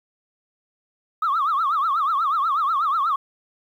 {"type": "tone with vibrato", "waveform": "sine", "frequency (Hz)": 1211, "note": "D#6", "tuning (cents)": -47, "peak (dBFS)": -17, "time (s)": [1.22, 3.16], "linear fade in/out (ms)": 5, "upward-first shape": "triangle", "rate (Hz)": 8.2, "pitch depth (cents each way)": 230, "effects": ["tanh soft clip ceiling -15 dBFS", "9-bit"]}